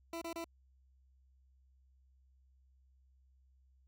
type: tone bursts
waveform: 20% pulse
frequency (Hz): 333.8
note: E4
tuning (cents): +22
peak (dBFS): -35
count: 3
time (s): 0.13-0.443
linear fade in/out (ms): 2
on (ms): 85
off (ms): 29
effects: added 65 Hz sine -65 dBFS peak until 3.87 s